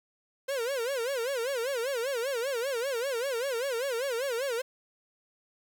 45% pulse tone with vibrato, 506 Hz, B4, 42 cents sharp, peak -29 dBFS, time 0.48-4.62 s, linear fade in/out 10 ms, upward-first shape sine, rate 5.1 Hz, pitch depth 190 cents each way, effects 10-bit

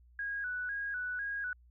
sine tone with vibrato, 1559 Hz, G6, 10 cents flat, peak -34 dBFS, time 0.19-1.53 s, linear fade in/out 2 ms, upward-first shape square, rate 2 Hz, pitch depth 87 cents each way, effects added 60 Hz sine -58 dBFS peak until 1.7 s

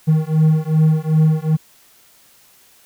triangle beating tone pair, 155.56 / 158.16 Hz, D#3 / D#3, 0 / +29 cents, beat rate 2.6 Hz, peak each -13 dBFS, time 0.07-1.57 s, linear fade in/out 20 ms, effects white hiss -51 dBFS RMS until 2.85 s

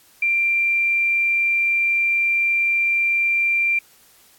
sine tone, 2368 Hz, D7, 14 cents sharp, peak -16 dBFS, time 0.22-3.79 s, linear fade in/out 5 ms, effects white hiss -53 dBFS RMS until 4.38 s + AAC 64 kbps

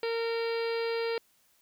harmonic tone with a mistuned harmonic, 460 Hz, A#4, 23 cents flat, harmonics 1 / 2 / 3 / 4 / 5 / 6 / 7 / 8 / 9 / 10, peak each -29 / -41 / -43 / -44 / -42 / -45 / -49 / -52 / -45 / -47 dBFS, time 0.03-1.18 s, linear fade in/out 2 ms, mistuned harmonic 10, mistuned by +62 cents, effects white hiss -67 dBFS RMS until 1.61 s

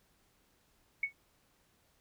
sine tone with exponential decay, 2217 Hz, C#7, in tune, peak -26 dBFS, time 1.03-1.13 s, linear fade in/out 5 ms, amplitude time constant 21 ms, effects pink hiss -71 dBFS RMS until 2 s

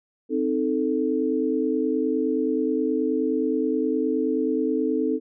sine chord, A diminished, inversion first, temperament equal, 261.6 / 311.1 / 440 Hz, C4 / Eb4 / A4, 0 / 0 / 0 cents, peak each -25 dBFS, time 0.29-5.2 s, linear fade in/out 50 ms, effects none

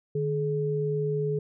sine tone pair together, 151.28 / 424.2 Hz, D#3 / G#4, -48 / +37 cents, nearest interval octave + tritone, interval 1785 cents, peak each -28 / -27 dBFS, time 0.15-1.39 s, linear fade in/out 5 ms, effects none

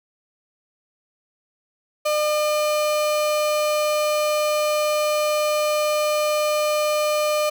35% pulse tone, 603 Hz, D5, 46 cents sharp, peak -17 dBFS, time 2.05-7.5 s, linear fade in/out 10 ms, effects none

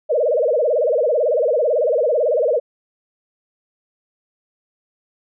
sine tone with vibrato, 543 Hz, C#5, 36 cents flat, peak -14 dBFS, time 0.09-2.6 s, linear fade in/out 20 ms, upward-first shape sine, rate 18 Hz, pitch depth 270 cents each way, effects none

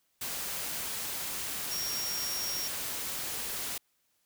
sine tone in noise, 5588 Hz, F8, in tune, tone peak -34 dBFS, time 1.71-2.68 s, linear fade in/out 5 ms, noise white, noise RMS -36 dBFS, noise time 0.21-3.78 s, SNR -1 dB, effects white hiss -74 dBFS RMS until 4.25 s

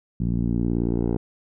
10% pulse tone with low-pass filter sweep, 58.27 Hz, A#1, in tune, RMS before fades -23 dBFS, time 0.2-1.17 s, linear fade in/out 5 ms, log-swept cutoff 180 to 500 Hz, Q 1.6, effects none

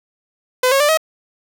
sawtooth tone with pitch steps, 507 / 546.5 / 589.2 / 635.1 Hz, B4 / C#5 / D5 / D#5, +45 / -25 / +6 / +35 cents, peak -8 dBFS, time 0.63-0.974 s, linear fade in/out 5 ms, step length 86 ms, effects none

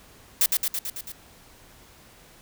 blue noise with echo, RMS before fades -19 dBFS, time 0.41-0.46 s, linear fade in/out 2 ms, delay 110 ms, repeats 6, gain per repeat -3 dB, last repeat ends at 1.12 s, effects pink hiss -52 dBFS RMS until 2.41 s

